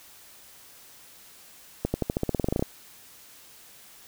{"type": "accelerating click train", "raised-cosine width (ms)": 2, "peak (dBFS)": -11, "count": 15, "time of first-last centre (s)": [1.85, 2.625], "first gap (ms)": 90, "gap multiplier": 0.92, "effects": ["white hiss -51 dBFS RMS until 4.07 s"]}